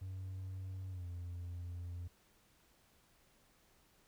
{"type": "tone with pitch glide", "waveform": "triangle", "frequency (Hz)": [94.3, 87.48], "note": ["F#2", "F2"], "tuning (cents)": [33, 3], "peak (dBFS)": -39, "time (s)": [0.01, 2.08], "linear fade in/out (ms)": 10, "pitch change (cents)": -130, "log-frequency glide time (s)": [0.89, 1.06], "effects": ["tanh soft clip ceiling -36 dBFS", "pink hiss -70 dBFS RMS until 4.07 s"]}